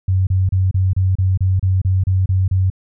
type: tone bursts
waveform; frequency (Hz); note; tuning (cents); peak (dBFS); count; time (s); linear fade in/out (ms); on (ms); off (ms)
sine; 94; F#2; +28; -12; 12; 0.08-2.701; 5; 190; 31
effects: none